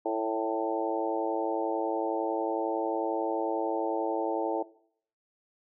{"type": "harmonic tone with a mistuned harmonic", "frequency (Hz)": 111.1, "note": "A2", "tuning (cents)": 17, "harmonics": [3, 4, 5, 6, 7, 8], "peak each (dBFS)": [-32, -33, -34, -35, -35, -36], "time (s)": [0.05, 4.63], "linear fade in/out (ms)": 10, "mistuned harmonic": 6, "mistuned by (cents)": -28, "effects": ["noise-tail reverb RT60 0.6 s tail -19 dB re dry"]}